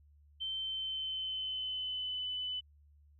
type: tone with pitch glide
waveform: sine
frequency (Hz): 3100 to 3003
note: G7 to F#7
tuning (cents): -20 to +25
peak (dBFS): -35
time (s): 0.4-2.61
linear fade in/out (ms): 20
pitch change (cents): -55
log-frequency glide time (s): 0.56-2.27
effects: added 73 Hz sine -60 dBFS peak until 3.19 s